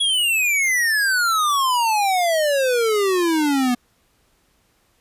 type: exponential sweep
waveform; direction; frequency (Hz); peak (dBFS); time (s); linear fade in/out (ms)
square; down; 3371 to 240.7; -17; 0-3.75; 10
effects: pink hiss -62 dBFS RMS until 5 s + resampled to 32000 Hz